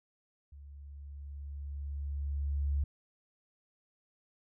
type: tone with level ramp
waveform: sine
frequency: 71 Hz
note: C#2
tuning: 42 cents sharp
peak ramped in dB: -48 to -27 dBFS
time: 0.52-2.84 s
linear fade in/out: 5 ms
effects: none